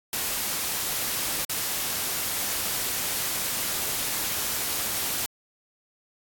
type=noise with dropouts; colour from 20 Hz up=white; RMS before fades=-28 dBFS; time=0.13-5.26 s; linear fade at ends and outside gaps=1 ms; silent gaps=1.449-1.495 s; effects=AAC 64 kbps